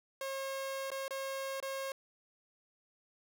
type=tone with dropouts; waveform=sawtooth; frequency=540 Hz; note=C#5; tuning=45 cents flat; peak=-33 dBFS; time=0.21-1.92 s; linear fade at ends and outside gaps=2 ms; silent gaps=0.904-0.916 / 1.081-1.107 / 1.602-1.626 s; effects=none